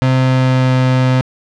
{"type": "tone with pitch glide", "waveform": "35% pulse", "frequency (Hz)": [130.1, 128.75], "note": ["C3", "C3"], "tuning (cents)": [-9, -28], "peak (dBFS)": -8, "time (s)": [0.02, 1.21], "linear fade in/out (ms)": 0, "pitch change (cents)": -19, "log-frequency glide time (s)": [0.13, 0.77], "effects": ["low-pass 4000 Hz 12 dB/octave"]}